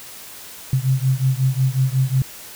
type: beating tone pair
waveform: sine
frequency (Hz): 129.2 / 134.7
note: C3 / C#3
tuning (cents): -21 / -49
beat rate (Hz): 5.5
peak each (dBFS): -18 / -19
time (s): 0.73-2.22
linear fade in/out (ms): 2
effects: white hiss -38 dBFS RMS until 2.55 s